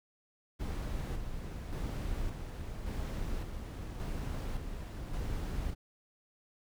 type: noise with tremolo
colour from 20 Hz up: brown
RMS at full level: -36 dBFS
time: 0.59-5.75 s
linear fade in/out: 20 ms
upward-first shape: square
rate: 0.88 Hz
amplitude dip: 40%
effects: none